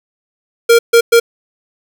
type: tone bursts at uneven times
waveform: square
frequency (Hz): 466.2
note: A#4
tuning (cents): 0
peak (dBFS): -5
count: 3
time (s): 0.69-0.79 / 0.93-1.01 / 1.12-1.2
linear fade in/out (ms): 10
effects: 7-bit